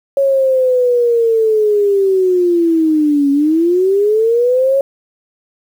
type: linear two-way sweep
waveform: sine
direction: down then up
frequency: 554.4 to 277.2 to 554.4 Hz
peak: -9 dBFS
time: 0.17-4.81 s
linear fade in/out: 2 ms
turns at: 3.31 s
effects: 7-bit